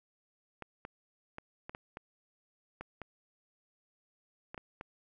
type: clicks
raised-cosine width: 0.5 ms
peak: -27 dBFS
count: 11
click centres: 0.623 / 0.851 / 1.384 / 1.695 / 1.749 / 1.971 / 2.81 / 3.017 / 4.545 / 4.578 / 4.811 s
effects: none